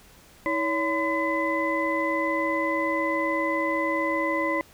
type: tone cluster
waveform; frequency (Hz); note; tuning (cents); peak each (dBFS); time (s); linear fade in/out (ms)
sine; 323 / 564 / 1020 / 2013; E4 / C#5 / C6 / B6; -35 / +30 / -44 / +33; -28; 0.46-4.61; 0
effects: tanh soft clip ceiling -12 dBFS + pink hiss -53 dBFS RMS until 4.73 s